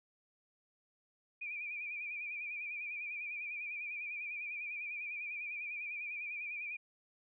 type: tone with vibrato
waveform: sine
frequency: 2400 Hz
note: D7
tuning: 37 cents sharp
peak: -39 dBFS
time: 1.41-6.77 s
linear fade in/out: 10 ms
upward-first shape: sine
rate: 10 Hz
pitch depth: 68 cents each way
effects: none